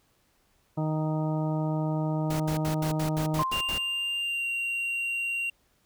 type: harmonic tone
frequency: 155.56 Hz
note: D#3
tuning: in tune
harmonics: 1 / 2 / 3 / 4 / 5 / 6 / 8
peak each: -27 / -32 / -42 / -35 / -41 / -39 / -45 dBFS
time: 0.77-3.43 s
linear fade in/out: 10 ms
type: noise bursts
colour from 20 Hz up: pink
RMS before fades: -36 dBFS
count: 9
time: 2.3-3.784 s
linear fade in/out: 5 ms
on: 100 ms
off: 73 ms
type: tone with exponential decay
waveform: sine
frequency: 1046.5 Hz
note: C6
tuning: in tune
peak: -23 dBFS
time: 3.39-4.22 s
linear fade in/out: 2 ms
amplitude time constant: 180 ms
type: tone with pitch glide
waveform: triangle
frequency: 2794 to 2759 Hz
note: F7 to F7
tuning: 0 to -22 cents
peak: -26 dBFS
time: 3.52-5.5 s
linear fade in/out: 5 ms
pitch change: -22 cents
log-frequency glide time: 4.22-4.47 s
effects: pink hiss -68 dBFS RMS until 5.85 s